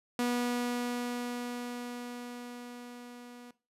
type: tone with level ramp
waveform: sawtooth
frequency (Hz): 243.2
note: B3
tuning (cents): -26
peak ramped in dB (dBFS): -24 to -44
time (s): 0.19-3.51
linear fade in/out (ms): 2
effects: noise-tail reverb RT60 0.3 s tail -18 dB re dry + resampled to 32000 Hz